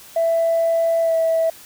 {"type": "tone with pitch glide", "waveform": "sine", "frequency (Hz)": [663, 653.5], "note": ["E5", "E5"], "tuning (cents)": [10, -15], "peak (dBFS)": -14, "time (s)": [0.16, 1.5], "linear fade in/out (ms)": 5, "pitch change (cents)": -25, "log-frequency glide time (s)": [1.02, 1.14], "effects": ["tanh soft clip ceiling -11 dBFS", "white hiss -43 dBFS RMS until 1.65 s"]}